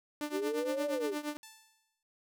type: tone with tremolo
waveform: sawtooth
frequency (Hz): 296.9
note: D4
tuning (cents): +19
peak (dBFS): -28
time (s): 0.21-1.37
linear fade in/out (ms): 0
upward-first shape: triangle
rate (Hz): 8.6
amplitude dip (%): 90
type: linear two-way sweep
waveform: sine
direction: up then down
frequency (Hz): 363.7 to 587.3 to 363.7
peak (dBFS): -32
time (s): 0.31-1.16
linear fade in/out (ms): 50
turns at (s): 0.87
type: tone with exponential decay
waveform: 5% pulse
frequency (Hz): 880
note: A5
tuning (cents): 0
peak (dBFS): -36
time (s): 1.43-2.03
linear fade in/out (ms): 2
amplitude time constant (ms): 130
effects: none